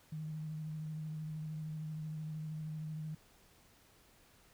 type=tone with vibrato; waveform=sine; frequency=155.4 Hz; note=D#3; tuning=2 cents flat; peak=-39 dBFS; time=0.12-3.15 s; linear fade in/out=5 ms; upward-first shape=triangle; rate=13 Hz; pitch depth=28 cents each way; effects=pink hiss -65 dBFS RMS until 4.53 s